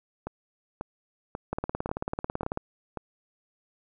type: two click trains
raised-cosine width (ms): 1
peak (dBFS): -15 / -19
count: 20 / 6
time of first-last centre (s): 1.53-2.574 / 0.27-2.973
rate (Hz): 18.2 / 1.85
effects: none